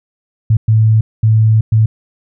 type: tone bursts at uneven times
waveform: sine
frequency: 110 Hz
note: A2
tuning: in tune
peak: -6 dBFS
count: 4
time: 0.5-0.57 / 0.68-1.01 / 1.23-1.61 / 1.72-1.86 s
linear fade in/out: 5 ms
effects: none